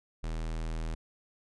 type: tone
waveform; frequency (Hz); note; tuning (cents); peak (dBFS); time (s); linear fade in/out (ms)
square; 40.22; E1; -42; -33; 0.23-0.95; 10
effects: resampled to 22050 Hz

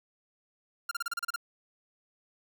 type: tone bursts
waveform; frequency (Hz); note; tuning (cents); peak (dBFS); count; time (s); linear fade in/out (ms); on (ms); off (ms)
45% pulse; 1393; F6; -5; -30; 9; 0.89-1.361; 5; 23; 33
effects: none

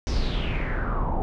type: noise with low-pass filter sweep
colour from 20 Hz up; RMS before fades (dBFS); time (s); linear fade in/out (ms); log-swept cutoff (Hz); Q
brown; -25; 0.07-1.22; 0; 5700 to 740; 5.4
effects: none

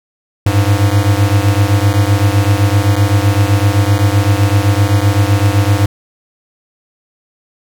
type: beating tone pair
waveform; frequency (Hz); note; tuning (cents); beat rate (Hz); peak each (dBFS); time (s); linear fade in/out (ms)
square; 98 / 105.8; G2 / G#2; 0 / +33; 7.8; -12 / -13; 0.46-5.86; 5
effects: none

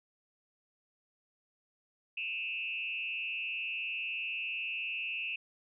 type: tone with frequency modulation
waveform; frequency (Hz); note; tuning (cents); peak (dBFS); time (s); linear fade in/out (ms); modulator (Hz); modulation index
sine; 2637; E7; 0; -34; 2.17-5.36; 5; 168; 0.95
effects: none

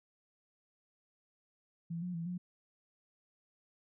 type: tone with pitch steps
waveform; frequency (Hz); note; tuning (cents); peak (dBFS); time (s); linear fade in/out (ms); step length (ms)
sine; 167.7 / 179 / 166.9 / 178.8; E3 / F3 / E3 / F3; +30 / +43 / +22 / +41; -36; 1.9-2.38; 10; 120
effects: none

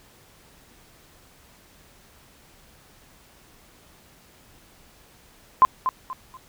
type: tone with echo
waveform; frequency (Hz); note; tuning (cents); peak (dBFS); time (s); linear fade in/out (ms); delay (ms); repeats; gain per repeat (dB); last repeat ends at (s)
sine; 1038; C6; -14; -9; 5.62-5.65; 0; 240; 3; -10; 6.37
effects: pink hiss -54 dBFS RMS until 6.48 s

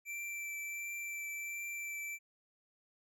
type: tone with vibrato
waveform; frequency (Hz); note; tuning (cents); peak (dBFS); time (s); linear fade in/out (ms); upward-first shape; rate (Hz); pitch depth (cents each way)
square; 2339; D7; -8; -40; 0.05-2.19; 50; triangle; 1.4; 12
effects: none

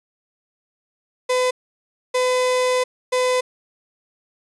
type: tone bursts at uneven times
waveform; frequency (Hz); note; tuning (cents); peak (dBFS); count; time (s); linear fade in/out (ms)
35% pulse; 505; B4; +39; -15; 3; 1.29-1.51 / 2.14-2.84 / 3.12-3.41; 10
effects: resampled to 24000 Hz

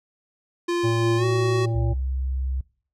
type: tone with pitch glide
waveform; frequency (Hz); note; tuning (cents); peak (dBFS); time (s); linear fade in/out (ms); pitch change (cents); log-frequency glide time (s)
square; 346.8 to 373.8; F4 to F#4; -12 to +18; -22; 0.68-1.66; 10; +130; 1.17-1.25
type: harmonic tone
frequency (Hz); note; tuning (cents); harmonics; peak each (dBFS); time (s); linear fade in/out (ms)
114.4; A#2; -32; 1 / 3 / 5 / 7; -22 / -32 / -36 / -39; 0.83-1.94; 20
type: tone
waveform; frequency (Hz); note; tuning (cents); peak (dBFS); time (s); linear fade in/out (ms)
sine; 65.41; C2; 0; -23; 1.75-2.61; 5
effects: noise-tail reverb RT60 0.5 s tail -23 dB re dry + low-pass 7000 Hz 12 dB/octave

